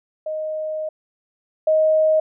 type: tone pair in turn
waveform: sine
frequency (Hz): 622.3 / 626.6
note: D#5 / D#5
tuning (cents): 0 / +12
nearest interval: unison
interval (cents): 12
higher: second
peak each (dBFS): -23 / -13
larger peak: second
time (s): 0.26-0.89 / 1.67-2.2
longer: first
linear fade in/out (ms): 5
effects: none